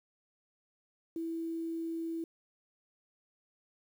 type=tone with quantisation; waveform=sine; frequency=329.6 Hz; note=E4; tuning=in tune; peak=-34 dBFS; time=1.16-2.24 s; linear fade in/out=2 ms; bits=10; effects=none

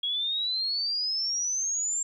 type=exponential sweep; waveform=sine; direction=up; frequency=3298 to 7450 Hz; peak=-26 dBFS; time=0.03-2.03 s; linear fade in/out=5 ms; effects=11-bit

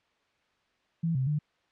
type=tone with pitch steps; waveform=sine; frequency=165.8 / 131 / 149.4 Hz; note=E3 / C3 / D3; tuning=+10 / +2 / +30 cents; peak=-25 dBFS; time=1.03-1.39 s; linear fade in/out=10 ms; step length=120 ms; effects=white hiss -70 dBFS RMS until 1.71 s + low-pass 3000 Hz 12 dB/octave

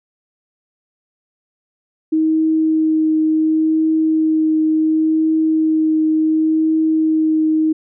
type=tone with vibrato; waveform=sine; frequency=315.4 Hz; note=D#4; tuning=24 cents sharp; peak=-12 dBFS; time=2.12-7.73 s; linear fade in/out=10 ms; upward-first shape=triangle; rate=0.7 Hz; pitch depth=12 cents each way; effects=none

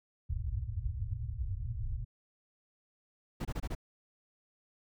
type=low-pass noise; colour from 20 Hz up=white; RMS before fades=-36 dBFS; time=0.29-2.05 s; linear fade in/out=20 ms; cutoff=120 Hz; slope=96 dB/octave
type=noise bursts; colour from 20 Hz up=brown; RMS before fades=-35 dBFS; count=5; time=3.4-3.751 s; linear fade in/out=10 ms; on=51 ms; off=24 ms
effects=none

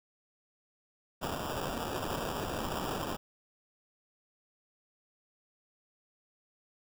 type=noise with sample-and-hold; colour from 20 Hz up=violet; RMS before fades=-36 dBFS; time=1.21-3.17 s; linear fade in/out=20 ms; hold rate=2100 Hz; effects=none

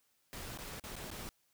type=noise with dropouts; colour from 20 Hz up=pink; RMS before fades=-45 dBFS; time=0.33-1.29 s; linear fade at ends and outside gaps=0 ms; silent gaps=0.575-0.587 / 0.797-0.839 / 0.956-0.964 / 1.104-1.114 s; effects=white hiss -75 dBFS RMS until 1.53 s

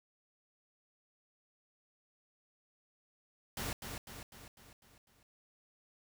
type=noise with echo; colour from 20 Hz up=pink; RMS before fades=-39 dBFS; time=3.57-3.73 s; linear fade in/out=2 ms; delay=250 ms; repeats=6; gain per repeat=-5 dB; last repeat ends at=5.23 s; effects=none

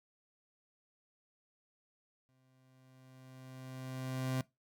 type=tone with exponential growth; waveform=30% pulse; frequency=130 Hz; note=C3; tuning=11 cents flat; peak=-29 dBFS; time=2.29-4.41 s; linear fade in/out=0 ms; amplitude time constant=460 ms; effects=noise-tail reverb RT60 0.2 s tail -21 dB re dry

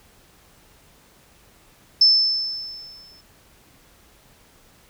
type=tone with exponential decay; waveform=sine; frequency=5274 Hz; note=E8; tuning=in tune; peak=-9 dBFS; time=2.01-3.21 s; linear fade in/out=5 ms; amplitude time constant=260 ms; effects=pink hiss -54 dBFS RMS until 4.89 s

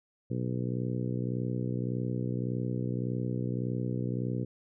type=harmonic tone; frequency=61.74 Hz; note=B1; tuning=in tune; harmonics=2 / 3 / 4 / 5 / 6 / 7 / 8; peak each=-32 / -36 / -38 / -40 / -42 / -43 / -44 dBFS; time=0.3-4.45 s; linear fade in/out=10 ms; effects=none

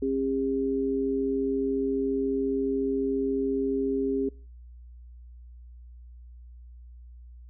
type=tone pair together; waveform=sine; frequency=269.5 / 403.8 Hz; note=C#4 / G#4; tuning=-49 / -49 cents; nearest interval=perfect fifth; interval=700 cents; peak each=-27 dBFS; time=0.02-4.29 s; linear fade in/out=5 ms; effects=noise-tail reverb RT60 0.4 s tail -24 dB re dry + added 60 Hz sine -44 dBFS peak until 7.49 s

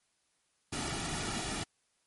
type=noise with comb filter; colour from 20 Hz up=pink; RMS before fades=-36 dBFS; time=0.72-1.64 s; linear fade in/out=10 ms; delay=1.9 ms; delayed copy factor=-0.6; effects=white hiss -75 dBFS RMS until 2.06 s + MP3 48 kbps

